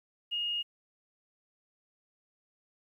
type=tone; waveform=sine; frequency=2857 Hz; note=F7; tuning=39 cents sharp; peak=-30 dBFS; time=0.31-0.63 s; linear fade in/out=20 ms; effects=11-bit